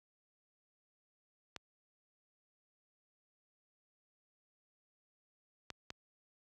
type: clicks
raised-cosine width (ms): 0.2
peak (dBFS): -25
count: 3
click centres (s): 1.563 / 5.703 / 5.904
effects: high-pass 60 Hz 12 dB/octave